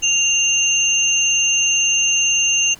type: tone pair together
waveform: sine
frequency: 2788 / 6311 Hz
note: F7 / G8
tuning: -4 / +11 cents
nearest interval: octave + major second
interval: 1415 cents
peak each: -16 / -17 dBFS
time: 0.02-2.75 s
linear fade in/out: 20 ms
effects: pink hiss -45 dBFS RMS until 2.79 s